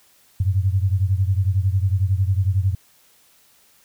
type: beating tone pair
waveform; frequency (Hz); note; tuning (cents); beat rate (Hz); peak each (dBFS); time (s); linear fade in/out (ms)
sine; 92.5 / 103.5; F#2 / G#2; 0 / -5; 11; -18 / -21; 0.4-2.75; 5
effects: white hiss -56 dBFS RMS until 3.84 s